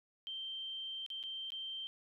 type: tone with dropouts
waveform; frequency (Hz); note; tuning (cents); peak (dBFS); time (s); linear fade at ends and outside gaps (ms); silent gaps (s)
sine; 3136; G7; 0; -40; 0.27-1.87; 0; 1.063-1.102 / 1.229-1.237 / 1.504-1.52
effects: 13-bit